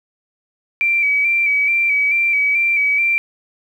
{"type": "tone with vibrato", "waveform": "sine", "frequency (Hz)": 2317, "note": "D7", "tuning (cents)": -24, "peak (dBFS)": -13, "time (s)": [0.81, 3.18], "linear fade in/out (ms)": 0, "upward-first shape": "square", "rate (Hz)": 2.3, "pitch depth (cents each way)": 30, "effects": ["8-bit"]}